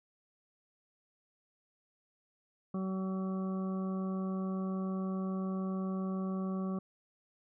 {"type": "harmonic tone", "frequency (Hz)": 189.4, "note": "F#3", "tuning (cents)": 41, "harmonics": [1, 2, 3, 4, 6, 7], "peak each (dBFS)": [-33, -43, -47, -52, -47, -56], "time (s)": [2.74, 6.79], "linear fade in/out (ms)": 5, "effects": []}